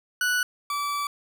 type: tone pair in turn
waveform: 40% pulse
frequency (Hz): 1478 / 1154.9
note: F#6 / D6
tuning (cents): -2 / -29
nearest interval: major third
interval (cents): 427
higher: first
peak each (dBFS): -21 / -25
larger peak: first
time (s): 0.21-0.43 / 0.7-1.07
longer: second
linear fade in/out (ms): 2
effects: none